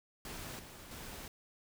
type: noise with level steps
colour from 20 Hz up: pink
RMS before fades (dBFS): -45 / -52 / -47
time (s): 0.25-1.28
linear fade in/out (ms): 2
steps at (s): 0.59 / 0.91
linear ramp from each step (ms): 2
effects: none